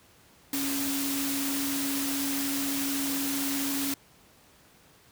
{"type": "tone in noise", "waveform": "sine", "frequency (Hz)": 277.2, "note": "C#4", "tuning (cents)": 0, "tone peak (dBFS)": -30, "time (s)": [0.53, 3.94], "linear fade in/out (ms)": 2, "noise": "white", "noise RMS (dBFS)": -32, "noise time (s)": [0.53, 3.94], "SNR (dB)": -1, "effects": ["pink hiss -58 dBFS RMS until 5.11 s", "high-pass 60 Hz 12 dB/octave"]}